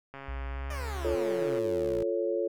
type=click train; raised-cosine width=0.5 ms; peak=-28 dBFS; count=199; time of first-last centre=0.14-1.585 s; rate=137 Hz
type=tone with pitch glide; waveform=sine; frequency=61.74 to 70.51 Hz; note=B1 to C#2; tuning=0 to +30 cents; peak=-33 dBFS; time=0.28-1.15 s; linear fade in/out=5 ms; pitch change=+230 cents; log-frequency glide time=0.48-0.82 s
type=exponential sweep; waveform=15% pulse; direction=down; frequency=622.3 to 51.91 Hz; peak=-32 dBFS; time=0.7-2.03 s; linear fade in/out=5 ms
type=chord; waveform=sine; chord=F augmented; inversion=none; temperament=equal; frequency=349.2 / 440 / 554.4 Hz; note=F4 / A4 / C#5; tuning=0 / 0 / 0 cents; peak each=-31 dBFS; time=1.04-2.48 s; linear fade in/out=10 ms
effects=none